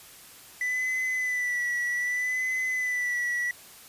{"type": "tone with vibrato", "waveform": "triangle", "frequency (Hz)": 1984, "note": "B6", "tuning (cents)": 7, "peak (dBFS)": -24, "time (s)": [0.61, 3.51], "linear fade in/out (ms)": 2, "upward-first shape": "sine", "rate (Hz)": 0.64, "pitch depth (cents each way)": 39, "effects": ["white hiss -49 dBFS RMS until 3.88 s", "resampled to 32000 Hz"]}